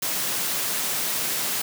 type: high-pass noise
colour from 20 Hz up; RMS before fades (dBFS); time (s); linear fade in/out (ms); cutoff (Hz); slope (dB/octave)
white; -26; 0.02-1.62; 5; 110; 48
effects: none